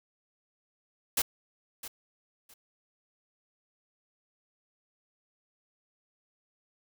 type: noise with echo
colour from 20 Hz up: white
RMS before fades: -27 dBFS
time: 1.17-1.22 s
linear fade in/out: 5 ms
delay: 660 ms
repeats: 2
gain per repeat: -14 dB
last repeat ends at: 2.54 s
effects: none